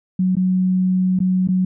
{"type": "tone with dropouts", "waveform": "sine", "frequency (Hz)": 185, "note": "F#3", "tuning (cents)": 0, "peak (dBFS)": -14, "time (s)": [0.19, 1.65], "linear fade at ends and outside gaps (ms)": 5, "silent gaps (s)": [[0.354, 0.367], [1.191, 1.202], [1.475, 1.486]], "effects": []}